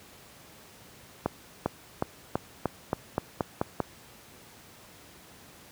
accelerating click train, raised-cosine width 1 ms, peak -11 dBFS, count 10, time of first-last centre 1.26-3.803 s, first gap 400 ms, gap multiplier 0.91, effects pink hiss -52 dBFS RMS until 5.71 s + high-pass 80 Hz 12 dB/octave

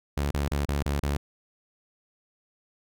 sawtooth tone bursts, 71.4 Hz, D2, 48 cents flat, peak -21 dBFS, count 6, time 0.17-1.17 s, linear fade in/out 5 ms, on 140 ms, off 32 ms, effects none

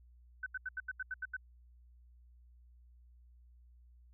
sine tone bursts, 1516 Hz, F#6, 42 cents sharp, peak -36 dBFS, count 9, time 0.43-1.367 s, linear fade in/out 5 ms, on 33 ms, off 80 ms, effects added 60 Hz sine -58 dBFS peak until 4.13 s

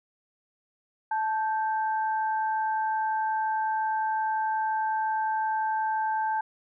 sine tone pair together, 874.4 / 1568 Hz, A5 / G6, -11 / 0 cents, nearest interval minor seventh, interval 1011 cents, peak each -25 / -34 dBFS, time 1.11-6.41 s, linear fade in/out 5 ms, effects none

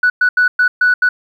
sine tone bursts at uneven times, 1480 Hz, F#6, in tune, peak -7 dBFS, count 6, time 0.03-0.1 / 0.21-0.29 / 0.37-0.48 / 0.59-0.68 / 0.81-0.94 / 1.02-1.09 s, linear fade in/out 5 ms, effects tanh soft clip ceiling -5 dBFS + 8-bit

